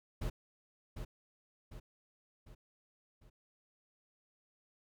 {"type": "noise with echo", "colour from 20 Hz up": "brown", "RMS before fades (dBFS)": -36, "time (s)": [0.21, 0.3], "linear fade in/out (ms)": 10, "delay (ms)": 750, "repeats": 4, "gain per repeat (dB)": -6, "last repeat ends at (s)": 3.3, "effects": []}